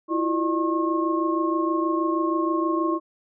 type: tone cluster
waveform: sine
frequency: 328.6 / 354.9 / 602 / 1081 Hz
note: E4 / F4 / D5 / C#6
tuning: -5 / +28 / +43 / -44 cents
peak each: -23 / -29 / -32 / -26 dBFS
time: 0.08-3 s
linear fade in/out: 50 ms
effects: none